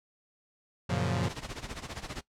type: chord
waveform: sawtooth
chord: Gb major seventh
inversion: none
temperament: equal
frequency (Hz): 92.5 / 116.54 / 138.59 / 174.61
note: Gb2 / Bb2 / Db3 / F3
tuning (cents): 0 / 0 / 0 / 0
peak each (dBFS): -29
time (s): 0.89-1.29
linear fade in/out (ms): 10
type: noise with tremolo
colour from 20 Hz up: pink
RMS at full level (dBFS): -37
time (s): 1.23-2.21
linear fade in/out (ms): 2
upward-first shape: sine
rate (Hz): 15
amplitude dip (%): 80
effects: noise-tail reverb RT60 0.1 s tail -19 dB re dry + low-pass 7000 Hz 12 dB/octave